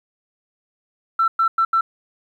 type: tone bursts at uneven times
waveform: sine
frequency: 1339 Hz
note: E6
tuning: 27 cents sharp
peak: -13 dBFS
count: 4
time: 1.19-1.28 / 1.39-1.48 / 1.58-1.65 / 1.73-1.81 s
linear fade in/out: 5 ms
effects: tanh soft clip ceiling -9 dBFS + 9-bit